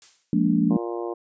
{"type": "noise with exponential decay", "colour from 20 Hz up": "blue", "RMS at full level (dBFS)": -41, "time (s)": [0.02, 0.43], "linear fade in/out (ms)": 1, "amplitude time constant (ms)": 87}
{"type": "chord", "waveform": "sine", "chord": "Bb dominant seventh", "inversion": "second", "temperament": "just", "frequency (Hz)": [174.81, 209.8, 233.1, 291.4], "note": ["F3", "Ab3", "Bb3", "D4"], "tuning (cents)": [2, 18, 0, -13], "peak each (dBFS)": -23, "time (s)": [0.33, 0.77], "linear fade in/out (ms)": 2}
{"type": "harmonic tone", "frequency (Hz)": 117, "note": "A#2", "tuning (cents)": 7, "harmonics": [3, 4, 5, 6, 7, 8, 9], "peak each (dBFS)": [-29, -33, -37, -37, -42, -42, -41], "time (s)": [0.7, 1.14], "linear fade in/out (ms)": 10}
{"effects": ["resampled to 16000 Hz"]}